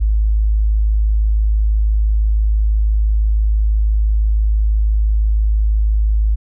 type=tone; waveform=sine; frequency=53 Hz; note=G#1; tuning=36 cents sharp; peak=-11 dBFS; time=0-6.36 s; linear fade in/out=20 ms; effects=none